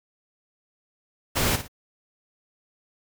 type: noise with echo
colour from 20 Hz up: pink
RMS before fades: -23 dBFS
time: 1.35-1.57 s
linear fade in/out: 20 ms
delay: 56 ms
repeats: 2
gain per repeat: -10 dB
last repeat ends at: 1.682 s
effects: none